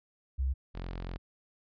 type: tone pair in turn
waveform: sine / sawtooth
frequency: 66 / 44.05 Hz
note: C2 / F1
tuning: +16 / +16 cents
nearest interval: perfect fifth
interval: 700 cents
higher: first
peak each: -27 / -33 dBFS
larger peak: first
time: 0.38-0.54 / 0.74-1.18 s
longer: second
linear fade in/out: 20 ms
effects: resampled to 11025 Hz